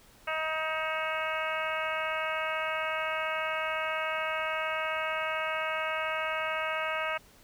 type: harmonic tone with a mistuned harmonic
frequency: 315.7 Hz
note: D#4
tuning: 25 cents sharp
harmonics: 2 / 3 / 4 / 5 / 6 / 7 / 8 / 9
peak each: -35 / -39 / -35 / -37 / -42 / -37 / -39 / -43 dBFS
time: 0.27-7.18 s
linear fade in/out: 10 ms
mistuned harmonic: 8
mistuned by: +39 cents
effects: pink hiss -58 dBFS RMS until 7.43 s